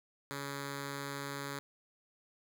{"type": "tone with notch filter", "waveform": "5% pulse", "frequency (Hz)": 140.3, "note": "C#3", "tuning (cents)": 21, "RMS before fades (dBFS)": -41, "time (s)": [0.31, 1.59], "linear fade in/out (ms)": 0, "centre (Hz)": 720, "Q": 1.9, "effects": []}